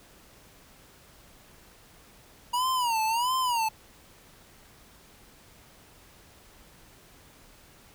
square tone with vibrato, 953 Hz, A#5, 38 cents sharp, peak -25 dBFS, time 2.53-3.69 s, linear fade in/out 10 ms, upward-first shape sine, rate 1.5 Hz, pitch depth 150 cents each way, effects pink hiss -55 dBFS RMS until 7.94 s

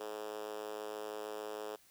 5% pulse tone with high-pass filter, 106.4 Hz, G#2, 42 cents sharp, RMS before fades -43 dBFS, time 0-1.76 s, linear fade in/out 5 ms, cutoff 430 Hz, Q 3.5, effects white hiss -65 dBFS RMS until 1.9 s

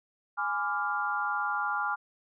sine chord, G# diminished seventh, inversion none, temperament equal with one note detuned, 830.6 / 1009.1 / 1174.7 / 1396.9 Hz, G#5 / B5 / D6 / F6, 0 / +37 / 0 / 0 cents, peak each -33 / -37 / -34 / -31 dBFS, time 0.37-1.96 s, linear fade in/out 20 ms, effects none

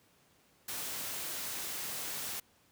white noise, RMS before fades -39 dBFS, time 0.68-2.4 s, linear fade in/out 5 ms, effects pink hiss -67 dBFS RMS until 2.71 s + high-pass 80 Hz 12 dB/octave

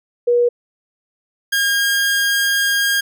sine / sawtooth tone pair in turn, 481.5 / 1619.6 Hz, B4 / G#6, -44 / -44 cents, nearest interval octave + major sixth, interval 2100 cents, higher second, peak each -11 / -11 dBFS, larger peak neither, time 0.27-0.49 / 1.52-3.01 s, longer second, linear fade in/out 10 ms, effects none

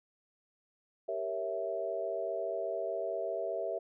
sine chord, G diminished seventh, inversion none, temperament equal, 392 / 466.2 / 554.4 / 659.3 Hz, G4 / Bb4 / Db5 / Fb5, 0 / 0 / 0 / 0 cents, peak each -40 / -40 / -40 / -35 dBFS, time 1.08-3.79 s, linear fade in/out 10 ms, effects none

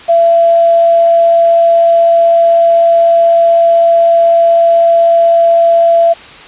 sine tone with quantisation, 674 Hz, E5, 38 cents sharp, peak -4 dBFS, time 0.08-6.14 s, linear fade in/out 20 ms, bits 5, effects white hiss -32 dBFS RMS until 6.47 s + resampled to 8000 Hz

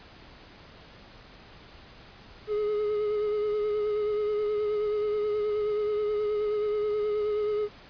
triangle tone with vibrato, 420.6 Hz, G#4, 22 cents sharp, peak -23 dBFS, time 2.47-7.69 s, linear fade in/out 50 ms, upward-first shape sine, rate 9.4 Hz, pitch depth 26 cents each way, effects pink hiss -50 dBFS RMS until 7.89 s + resampled to 11025 Hz

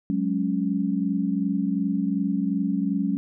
sine chord, F# suspended second, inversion none, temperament equal, 185 / 207.7 / 277.2 Hz, F#3 / G#3 / C#4, 0 / 0 / 0 cents, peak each -26 dBFS, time 0.1-3.17 s, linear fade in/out 0 ms, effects none

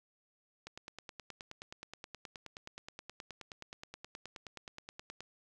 click train, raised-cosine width 0.2 ms, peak -28 dBFS, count 44, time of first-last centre 0.67-5.206 s, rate 9.48 Hz, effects none

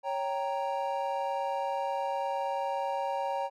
triangle chord, G diminished, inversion second, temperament equal, 554.4 / 784 / 932.3 Hz, Db5 / G5 / Bb5, 0 / 0 / 0 cents, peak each -32 dBFS, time 0.03-3.5 s, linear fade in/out 50 ms, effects none

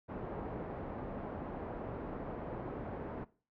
white low-pass noise, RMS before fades -42 dBFS, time 0.08-3.25 s, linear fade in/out 20 ms, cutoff 600 Hz, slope 12 dB/octave, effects noise-tail reverb RT60 0.4 s tail -20 dB re dry + low-pass 2000 Hz 12 dB/octave

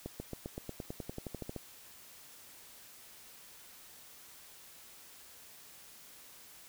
accelerating click train, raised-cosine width 2 ms, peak -26 dBFS, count 16, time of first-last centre 0.06-1.563 s, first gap 140 ms, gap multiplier 0.95, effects white hiss -55 dBFS RMS until 6.68 s

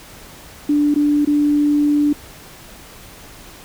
sine tone with dropouts, 293.4 Hz, D4, 2 cents flat, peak -12 dBFS, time 0.69-2.13 s, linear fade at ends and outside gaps 5 ms, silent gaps 0.943-0.959 / 1.25-1.272 s, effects pink hiss -40 dBFS RMS until 3.64 s

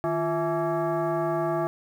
sine tone with frequency modulation, 155.1 Hz, D#3, 5 cents flat, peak -23 dBFS, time 0.04-1.67 s, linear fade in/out 0 ms, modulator 501 Hz, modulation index 1.8, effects 9-bit

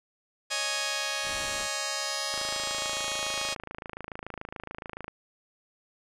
5% pulse chord, C# suspended second, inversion none, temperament just, 554.4 / 623.7 / 831.5 Hz, C#5 / D#5 / G#5, 0 / +4 / +2 cents, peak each -22 dBFS, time 0.5-3.55 s, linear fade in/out 20 ms
pink noise, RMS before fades -42 dBFS, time 1.23-1.68 s, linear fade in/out 50 ms
click train, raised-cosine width 0.5 ms, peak -22 dBFS, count 75, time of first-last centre 2.34-5.081 s, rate 27 Hz
effects low-pass 9000 Hz 12 dB/octave

